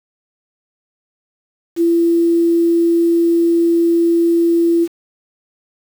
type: tone with quantisation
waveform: sine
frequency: 337.6 Hz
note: E4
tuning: 41 cents sharp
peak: -10 dBFS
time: 1.76-4.88 s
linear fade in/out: 50 ms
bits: 6
effects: none